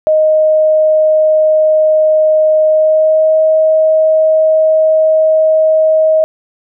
sine tone with pitch glide, 622.3 to 630.6 Hz, D#5 to D#5, 0 to +23 cents, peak -6 dBFS, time 0.07-6.24 s, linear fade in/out 0 ms, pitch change +23 cents, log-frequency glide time 2.67-3.35 s, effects none

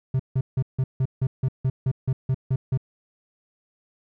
triangle tone bursts, 130.81 Hz, C3, in tune, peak -17 dBFS, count 13, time 0.14-2.775 s, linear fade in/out 5 ms, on 55 ms, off 160 ms, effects none

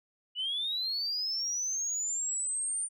sine linear sweep, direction up, 2910 to 9100 Hz, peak -29 dBFS, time 0.35-2.89 s, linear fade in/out 50 ms, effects tanh soft clip ceiling -26 dBFS

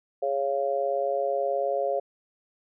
sine chord, Db major, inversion second, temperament just, 415.8 / 554.4 / 693 Hz, Ab4 / Db5 / F5, +2 / 0 / -14 cents, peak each -31 / -26 / -29 dBFS, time 0.22-2 s, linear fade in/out 10 ms, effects none

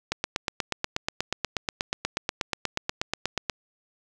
click train, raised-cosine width 0.2 ms, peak -8 dBFS, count 29, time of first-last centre 0.12-3.498 s, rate 8.29 Hz, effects none

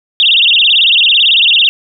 sine tone with vibrato, 3183 Hz, G7, 26 cents sharp, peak -5 dBFS, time 0.2-1.69 s, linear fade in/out 0 ms, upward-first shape sine, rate 18 Hz, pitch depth 290 cents each way, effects none

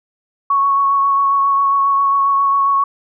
sine tone with vibrato, 1108.7 Hz, C#6, in tune, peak -11 dBFS, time 0.5-2.84 s, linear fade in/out 5 ms, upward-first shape sine, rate 7.4 Hz, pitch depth 15 cents each way, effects none

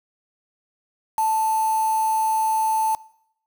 sine tone with quantisation, 880 Hz, A5, in tune, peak -18 dBFS, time 1.18-2.95 s, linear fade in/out 2 ms, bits 5, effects noise-tail reverb RT60 0.7 s tail -21 dB re dry

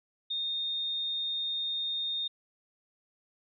sine tone, 3670 Hz, A#7, 28 cents flat, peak -30 dBFS, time 0.3-2.28 s, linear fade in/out 10 ms, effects none

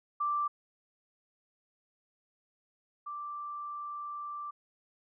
sine tone pair in turn, 1174.7 / 1174.7 Hz, D6 / D6, 0 / 0 cents, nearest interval unison, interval 0 cents, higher neither, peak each -28 / -37 dBFS, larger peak first, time 0.2-0.48 / 3.06-4.51 s, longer second, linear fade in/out 10 ms, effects none

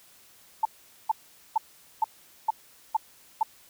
sine tone bursts, 883 Hz, A5, 6 cents sharp, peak -19 dBFS, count 7, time 0.63-3.431 s, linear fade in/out 5 ms, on 23 ms, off 440 ms, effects white hiss -56 dBFS RMS until 3.69 s

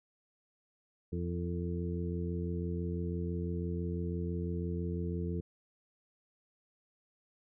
harmonic tone with a mistuned harmonic, 86 Hz, F2, 26 cents flat, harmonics 1 / 2 / 3 / 4 / 5, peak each -36 / -37 / -45 / -42 / -43 dBFS, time 1.12-5.41 s, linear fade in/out 10 ms, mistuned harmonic 5, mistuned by +40 cents, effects none

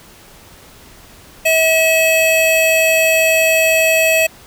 square tone pair together, 644 / 2578 Hz, E5 / E7, -41 / -39 cents, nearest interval 2 octaves, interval 2402 cents, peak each -14 dBFS, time 1.45-4.27 s, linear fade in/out 10 ms, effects pink hiss -42 dBFS RMS until 4.46 s

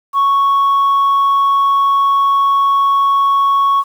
sine tone, 1108.7 Hz, C#6, in tune, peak -7 dBFS, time 0.13-3.84 s, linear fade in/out 50 ms, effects tanh soft clip ceiling -8 dBFS + 7-bit

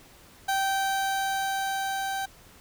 30% pulse tone with level ramp, 778 Hz, G5, 13 cents flat, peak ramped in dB -21 to -26 dBFS, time 0.48-2.26 s, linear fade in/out 10 ms, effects pink hiss -53 dBFS RMS until 2.6 s

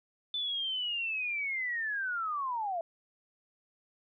sine linear sweep, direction down, 3526 to 650 Hz, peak -31 dBFS, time 0.34-2.81 s, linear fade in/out 2 ms, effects none

